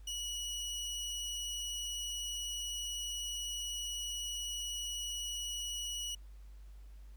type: tone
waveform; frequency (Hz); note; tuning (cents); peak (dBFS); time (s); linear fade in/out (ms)
25% pulse; 2928; F#7; -19; -34; 0.07-6.15; 5
effects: added 50 Hz sine -49 dBFS peak until 7.16 s + pink hiss -70 dBFS RMS until 7.16 s